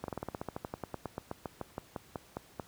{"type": "slowing click train", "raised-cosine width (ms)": 1, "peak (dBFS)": -22, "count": 24, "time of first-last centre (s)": [0.04, 2.598], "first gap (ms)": 42, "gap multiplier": 1.08, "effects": ["pink hiss -59 dBFS RMS until 2.67 s", "high-pass 60 Hz 12 dB/octave"]}